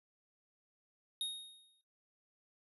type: tone with exponential decay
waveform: square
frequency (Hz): 3729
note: A#7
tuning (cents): 0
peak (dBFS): -34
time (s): 1.21-1.81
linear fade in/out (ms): 1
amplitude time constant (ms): 130
effects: noise-tail reverb RT60 0.4 s tail -19 dB re dry + resampled to 32000 Hz